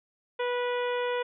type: harmonic tone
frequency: 489.9 Hz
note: B4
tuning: 14 cents flat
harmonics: 1 / 2 / 3 / 4 / 5 / 6 / 7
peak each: -28 / -34 / -38 / -40 / -42 / -44 / -45 dBFS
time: 0.39-1.23 s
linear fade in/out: 10 ms
effects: none